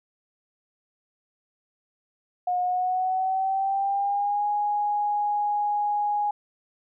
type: tone with pitch glide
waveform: sine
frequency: 721 to 828.2 Hz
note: F#5 to G#5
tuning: -45 to -5 cents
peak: -22 dBFS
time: 2.47-6.31 s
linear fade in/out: 5 ms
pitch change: +240 cents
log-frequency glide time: 2.61-4.47 s
effects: none